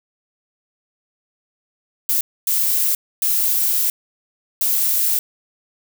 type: noise bursts at uneven times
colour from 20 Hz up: violet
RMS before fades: -18 dBFS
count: 4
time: 2.09-2.21 / 2.47-2.95 / 3.22-3.9 / 4.61-5.19 s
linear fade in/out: 2 ms
effects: none